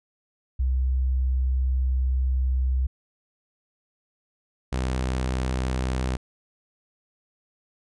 sine / sawtooth tone pair in turn, 64.4 / 63.88 Hz, C2 / C2, -27 / -41 cents, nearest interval unison, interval 14 cents, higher first, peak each -20 dBFS, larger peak neither, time 0.59-2.87 / 4.72-6.17 s, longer first, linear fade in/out 10 ms, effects resampled to 22050 Hz

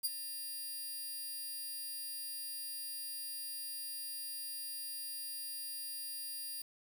5% pulse tone with ADSR envelope, 4800 Hz, D8, 37 cents sharp, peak -23 dBFS, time 0.03-6.62 s, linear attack 22 ms, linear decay 29 ms, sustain -11 dB, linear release 4 ms, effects 9-bit

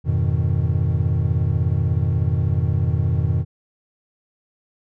triangle chord, F half-diminished seventh, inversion none, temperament equal, 87.31 / 103.83 / 123.47 / 155.56 Hz, F2 / Ab2 / Cb3 / Eb3, 0 / 0 / 0 / 0 cents, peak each -19 / -22 / -20 / -22 dBFS, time 0.04-3.45 s, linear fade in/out 50 ms, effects none

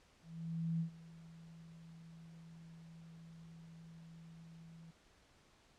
sine tone with ADSR envelope, 164.81 Hz, E3, in tune, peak -33 dBFS, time 0.22-4.91 s, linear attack 580 ms, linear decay 100 ms, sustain -20 dB, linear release 5 ms, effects pink hiss -68 dBFS RMS until 5.78 s + low-pass 7000 Hz 12 dB/octave

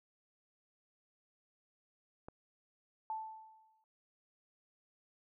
click, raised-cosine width 1 ms, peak -33 dBFS, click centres 2.285 s
sine tone with exponential decay, 878 Hz, A5, 4 cents flat, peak -35 dBFS, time 3.1-3.84 s, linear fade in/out 1 ms, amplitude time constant 160 ms
effects none

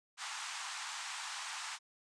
pink band-pass noise, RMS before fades -43 dBFS, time 0.17-1.79 s, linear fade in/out 50 ms, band 830 to 8800 Hz, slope 48 dB/octave, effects none

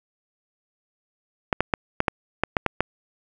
clicks, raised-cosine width 0.5 ms, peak -4 dBFS, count 9, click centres 1.528 / 1.606 / 1.738 / 2.004 / 2.082 / 2.436 / 2.568 / 2.663 / 2.806 s, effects none

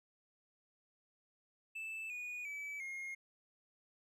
triangle tone with pitch steps, 2637 / 2460 / 2296 / 2142 Hz, E7 / D#7 / D7 / C7, 0 / -20 / -40 / +40 cents, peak -40 dBFS, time 1.75-3.15 s, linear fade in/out 10 ms, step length 350 ms, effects none

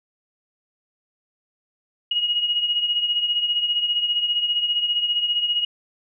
sine beating tone pair, 2886 / 2901 Hz, F#7 / F#7, -44 / -35 cents, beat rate 15 Hz, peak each -20 / -27 dBFS, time 2.11-5.65 s, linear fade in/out 5 ms, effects none

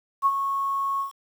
sine tone with ADSR envelope, 1100 Hz, C#6, 14 cents flat, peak -15 dBFS, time 0.22-1.12 s, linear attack 39 ms, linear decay 48 ms, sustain -8 dB, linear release 120 ms, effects 8-bit

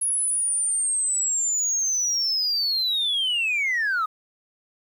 sine linear sweep, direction down, 10548 to 1227 Hz, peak -19 dBFS, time 0.01-4.06 s, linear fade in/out 10 ms, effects tanh soft clip ceiling -19 dBFS + 9-bit

